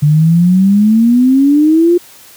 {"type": "exponential sweep", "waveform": "sine", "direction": "up", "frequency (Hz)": [145.2, 355.2], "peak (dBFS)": -5, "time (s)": [0.02, 1.98], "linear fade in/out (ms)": 10, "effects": ["white hiss -39 dBFS RMS until 2.36 s", "high-pass 60 Hz 12 dB/octave"]}